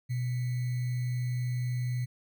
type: tone with sample-and-hold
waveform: sine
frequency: 123.9 Hz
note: B2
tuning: 6 cents sharp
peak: -28 dBFS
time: 0.09-2.06 s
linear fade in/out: 20 ms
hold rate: 2100 Hz
effects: none